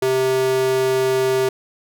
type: tone with high-pass filter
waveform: square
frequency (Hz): 130.81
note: C3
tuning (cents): 0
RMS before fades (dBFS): -18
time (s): 0.02-1.49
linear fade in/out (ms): 5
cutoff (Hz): 340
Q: 2.9
effects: none